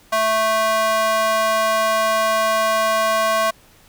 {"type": "tone with high-pass filter", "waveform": "square", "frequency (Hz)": 220, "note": "A3", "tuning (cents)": 0, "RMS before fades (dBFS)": -18, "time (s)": [0.12, 3.51], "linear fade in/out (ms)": 10, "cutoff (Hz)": 850, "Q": 6.6, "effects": ["pink hiss -51 dBFS RMS until 3.88 s"]}